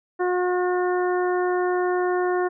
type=harmonic tone; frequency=360.8 Hz; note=F#4; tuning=44 cents flat; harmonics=1 / 2 / 3 / 4 / 5; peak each=-21 / -27 / -31 / -33 / -35 dBFS; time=0.19-2.49 s; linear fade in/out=20 ms; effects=none